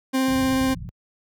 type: tone with vibrato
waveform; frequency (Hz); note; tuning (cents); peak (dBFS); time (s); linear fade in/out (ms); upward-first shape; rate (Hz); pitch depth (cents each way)
40% pulse; 262.9; C4; +8; -18; 0.13-0.75; 20; triangle; 16; 11
type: low-pass noise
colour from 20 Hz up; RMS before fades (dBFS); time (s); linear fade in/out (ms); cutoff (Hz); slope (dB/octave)
pink; -30; 0.28-0.89; 0; 180; 48
effects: high-pass 60 Hz 12 dB/octave